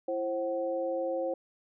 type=tone cluster; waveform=sine; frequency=335.9 / 532 / 752 Hz; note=E4 / C5 / F#5; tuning=+33 / +29 / +28 cents; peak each=-36 / -30 / -39 dBFS; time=0.08-1.34 s; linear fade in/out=5 ms; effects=none